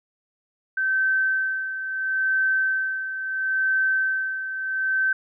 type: tone with tremolo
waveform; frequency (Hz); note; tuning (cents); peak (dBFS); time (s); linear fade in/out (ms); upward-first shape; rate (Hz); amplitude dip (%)
sine; 1544; G6; -27; -18; 0.77-5.13; 5; sine; 0.74; 65
effects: none